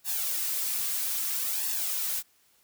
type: noise with flanger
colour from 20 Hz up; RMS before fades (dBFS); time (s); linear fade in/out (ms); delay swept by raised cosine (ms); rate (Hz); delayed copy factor
blue; -30; 0.04-2.23; 50; 1.1 to 4.3; 0.61; +0.65
effects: white hiss -65 dBFS RMS until 2.63 s